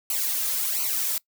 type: noise with flanger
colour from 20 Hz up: blue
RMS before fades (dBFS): -26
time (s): 0.1-1.18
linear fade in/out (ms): 2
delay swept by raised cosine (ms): 0.56 to 2.76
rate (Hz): 1.4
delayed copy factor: -1
effects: noise-tail reverb RT60 0.1 s tail -22 dB re dry